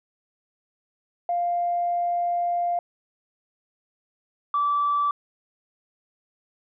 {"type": "tone pair in turn", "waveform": "sine", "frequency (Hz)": [698.5, 1159.2], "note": ["F5", "D6"], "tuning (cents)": [0, -23], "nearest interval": "major sixth", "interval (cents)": 877, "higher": "second", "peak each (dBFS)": [-21, -19], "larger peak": "second", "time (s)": [[1.29, 2.79], [4.54, 5.11]], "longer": "first", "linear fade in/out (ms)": 2, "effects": ["tanh soft clip ceiling -15 dBFS"]}